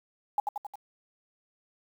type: tone with echo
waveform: sine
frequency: 826 Hz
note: G#5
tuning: 10 cents flat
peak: -22 dBFS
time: 0.38-0.4 s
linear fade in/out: 2 ms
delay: 89 ms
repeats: 4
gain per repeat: -4 dB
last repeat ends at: 0.756 s
effects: 9-bit